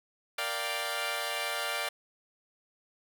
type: chord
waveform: 10% pulse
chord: G minor seventh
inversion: first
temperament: equal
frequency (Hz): 466.2 / 587.3 / 698.5 / 784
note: Bb4 / D5 / F5 / G5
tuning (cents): 0 / 0 / 0 / 0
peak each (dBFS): -32 / -27 / -28 / -30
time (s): 0.38-1.89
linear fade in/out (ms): 5
effects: none